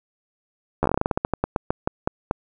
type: slowing click train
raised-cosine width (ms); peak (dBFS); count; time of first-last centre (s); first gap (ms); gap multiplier
1; -6; 20; 0.83-2.311; 12; 1.18
effects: none